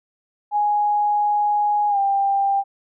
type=tone with pitch glide; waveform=sine; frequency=830.6 to 792.6 Hz; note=G#5 to G5; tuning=0 to +19 cents; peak=-16 dBFS; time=0.51-2.64 s; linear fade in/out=50 ms; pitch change=-81 cents; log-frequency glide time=1.89-1.98 s; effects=none